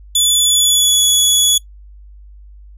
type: tone with pitch glide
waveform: 20% pulse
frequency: 3457 to 3394 Hz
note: A7 to G#7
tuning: -31 to +37 cents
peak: -4 dBFS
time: 0.15-1.58 s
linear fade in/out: 5 ms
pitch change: -32 cents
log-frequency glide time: 0.36-1.05 s
effects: noise-tail reverb RT60 0.1 s tail -21 dB re dry + added 50 Hz sine -36 dBFS peak until 2.77 s